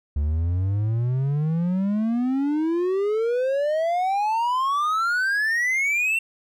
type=exponential sweep; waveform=triangle; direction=up; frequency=70.9 to 2730 Hz; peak=-18 dBFS; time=0.16-6.19 s; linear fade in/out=5 ms; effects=none